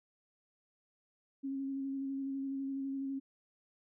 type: tone with vibrato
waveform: sine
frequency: 271.9 Hz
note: C#4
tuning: 33 cents flat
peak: -35 dBFS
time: 1.43-3.2 s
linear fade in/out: 20 ms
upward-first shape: square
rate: 12 Hz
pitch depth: 14 cents each way
effects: none